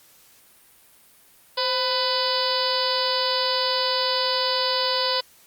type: harmonic tone with a mistuned harmonic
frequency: 498.6 Hz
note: B4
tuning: 16 cents sharp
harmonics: 1 / 2 / 3 / 4 / 5 / 6 / 7 / 8 / 9 / 10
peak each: -27 / -27 / -34 / -36 / -39 / -31 / -33 / -29 / -28 / -29 dBFS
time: 1.57-5.21 s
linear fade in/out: 10 ms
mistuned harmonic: 1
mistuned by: +72 cents
effects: white hiss -54 dBFS RMS until 5.46 s + Opus 48 kbps